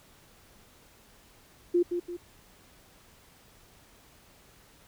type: tone with echo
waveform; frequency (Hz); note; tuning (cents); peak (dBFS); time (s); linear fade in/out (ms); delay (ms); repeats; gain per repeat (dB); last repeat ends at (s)
sine; 350; F4; +4; -20; 1.74-1.83; 10; 170; 2; -7; 2.17
effects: pink hiss -58 dBFS RMS until 4.87 s